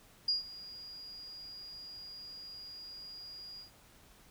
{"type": "tone with ADSR envelope", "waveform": "sine", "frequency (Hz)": 4851, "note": "D#8", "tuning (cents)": -45, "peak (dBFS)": -26, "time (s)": [0.28, 3.71], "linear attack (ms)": 6, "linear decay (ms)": 140, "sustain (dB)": -19, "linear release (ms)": 120, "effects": ["pink hiss -61 dBFS RMS until 4.3 s"]}